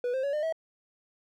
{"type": "tone with pitch steps", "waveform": "triangle", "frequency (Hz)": [490, 525.2, 562.9, 603.3, 646.6], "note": ["B4", "C5", "C#5", "D5", "E5"], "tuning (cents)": [-14, 6, 26, 46, -34], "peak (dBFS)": -25, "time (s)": [0.04, 0.525], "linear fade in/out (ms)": 2, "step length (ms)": 97, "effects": []}